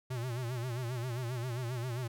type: tone with vibrato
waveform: square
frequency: 122.6 Hz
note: B2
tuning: 12 cents flat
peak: -35 dBFS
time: 0.1-2.08 s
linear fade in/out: 10 ms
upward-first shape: sine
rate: 7.5 Hz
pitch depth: 110 cents each way
effects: none